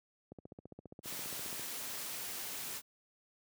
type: click train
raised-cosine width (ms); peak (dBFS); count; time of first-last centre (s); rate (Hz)
2; -35; 20; 0.32-1.595; 14.9
type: noise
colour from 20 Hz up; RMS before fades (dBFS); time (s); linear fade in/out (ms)
white; -42; 1.03-2.82; 50
effects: high-pass 100 Hz 12 dB/octave